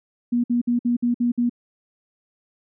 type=tone bursts; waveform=sine; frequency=240.4 Hz; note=B3; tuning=46 cents flat; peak=-17 dBFS; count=7; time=0.32-1.496 s; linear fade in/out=10 ms; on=120 ms; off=56 ms; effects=none